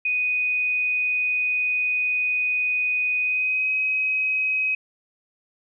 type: tone with pitch glide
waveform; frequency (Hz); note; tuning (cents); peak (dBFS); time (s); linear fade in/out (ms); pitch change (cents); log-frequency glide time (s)
sine; 2489 to 2533; D#7 to D#7; 0 to +30; -20; 0.05-4.75; 5; +30; 3.2-3.72
effects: none